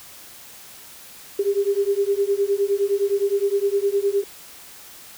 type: beating tone pair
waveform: sine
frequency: 395.2 / 404.9 Hz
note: G4 / G#4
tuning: +14 / -44 cents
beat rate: 9.7 Hz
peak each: -21 dBFS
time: 1.39-4.24 s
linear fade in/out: 5 ms
effects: white hiss -43 dBFS RMS until 5.17 s